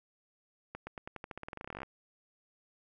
accelerating click train, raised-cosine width 0.5 ms, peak -26 dBFS, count 23, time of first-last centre 0.75-1.832 s, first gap 120 ms, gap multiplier 0.9, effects none

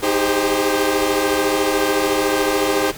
sawtooth chord, Ab major seventh, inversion second, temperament equal with one note detuned, 311.1 / 392 / 405.8 / 523.3 Hz, Eb4 / G4 / Ab4 / C5, 0 / 0 / -40 / 0 cents, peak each -18 dBFS, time 0.02-2.92 s, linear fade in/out 20 ms, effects pink hiss -35 dBFS RMS until 2.97 s

